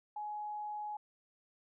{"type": "tone", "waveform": "sine", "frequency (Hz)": 840, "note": "G#5", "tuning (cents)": 19, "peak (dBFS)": -38, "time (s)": [0.16, 0.97], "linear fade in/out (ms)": 5, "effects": []}